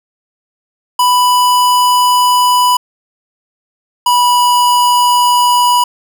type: tone pair in turn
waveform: square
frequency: 990 / 979.2 Hz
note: B5 / B5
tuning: +4 / -15 cents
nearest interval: unison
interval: 19 cents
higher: first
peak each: -8 dBFS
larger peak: neither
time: 0.99-2.77 / 4.06-5.84 s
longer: neither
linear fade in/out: 5 ms
effects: none